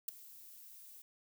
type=noise with ADSR envelope; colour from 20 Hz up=violet; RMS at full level=-34 dBFS; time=0.08-1.02 s; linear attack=6 ms; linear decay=7 ms; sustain=-21 dB; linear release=3 ms; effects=none